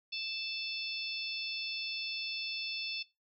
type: harmonic tone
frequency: 880 Hz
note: A5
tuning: in tune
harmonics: 3 / 4 / 5 / 6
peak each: -40 / -41 / -42 / -43 dBFS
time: 0.12-3.03 s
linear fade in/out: 10 ms
effects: noise-tail reverb RT60 0.2 s tail -17 dB re dry